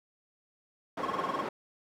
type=band-pass noise; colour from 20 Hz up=white; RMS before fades=-36 dBFS; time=0.97-1.49 s; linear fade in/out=5 ms; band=220 to 880 Hz; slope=12 dB/octave
type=tone bursts; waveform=triangle; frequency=1085 Hz; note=C#6; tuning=37 cents flat; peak=-27 dBFS; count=8; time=1.03-1.411 s; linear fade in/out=5 ms; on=24 ms; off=27 ms
effects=none